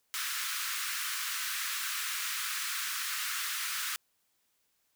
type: high-pass noise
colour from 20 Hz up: pink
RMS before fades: -35 dBFS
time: 0.14-3.96 s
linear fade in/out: 0 ms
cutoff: 1200 Hz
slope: 48 dB/octave
effects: white hiss -75 dBFS RMS until 4.95 s